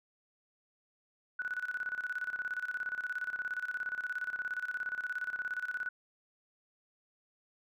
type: tone with tremolo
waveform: sine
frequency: 1480 Hz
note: F#6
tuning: in tune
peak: -32 dBFS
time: 1.39-5.89 s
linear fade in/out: 5 ms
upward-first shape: square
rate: 17 Hz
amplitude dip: 75%
effects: none